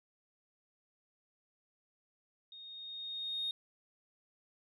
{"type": "tone with level ramp", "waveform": "sine", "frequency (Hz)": 3709, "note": "A#7", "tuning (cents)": -9, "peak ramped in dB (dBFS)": [-49, -32], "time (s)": [2.52, 3.51], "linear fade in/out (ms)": 2, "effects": ["tanh soft clip ceiling -29 dBFS"]}